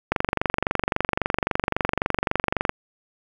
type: click train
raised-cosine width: 0.5 ms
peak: -5 dBFS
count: 62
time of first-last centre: 0.12-2.694 s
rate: 23.7 Hz
effects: 7-bit